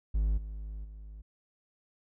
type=tone with level steps; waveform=triangle; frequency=52.2 Hz; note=G#1; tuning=10 cents sharp; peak=-23 / -35 / -41 dBFS; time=0.14-1.22 s; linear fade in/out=10 ms; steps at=0.37 / 0.84 s; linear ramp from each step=10 ms; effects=none